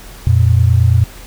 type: tone pair together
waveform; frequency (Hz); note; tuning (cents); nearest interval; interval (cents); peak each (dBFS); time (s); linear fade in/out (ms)
sine; 88.23 / 117.4; F2 / A#2; +18 / +13; perfect fourth; 495; -10; 0.27-1.04; 0
effects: added 41 Hz sine -34 dBFS peak until 1.26 s + pink hiss -37 dBFS RMS until 1.26 s